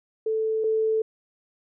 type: tone pair in turn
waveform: sine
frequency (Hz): 440 / 440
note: A4 / A4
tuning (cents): 0 / 0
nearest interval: unison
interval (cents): 0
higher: neither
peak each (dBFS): -22 / -20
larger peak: second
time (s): 0.26-0.64 / 0.64-1.02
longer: neither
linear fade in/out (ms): 5
effects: none